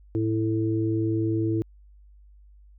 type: harmonic tone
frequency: 110 Hz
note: A2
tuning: in tune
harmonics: 1 / 3 / 4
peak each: -26 / -24 / -34 dBFS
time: 0.15-1.62 s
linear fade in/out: 0 ms
effects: added 50 Hz sine -49 dBFS peak until 2.78 s